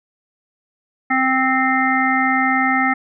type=harmonic tone; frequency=261.6 Hz; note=C4; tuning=in tune; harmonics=1 / 3 / 5 / 7 / 8; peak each=-20 / -20 / -21 / -21 / -21 dBFS; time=1.1-2.94 s; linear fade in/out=10 ms; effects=none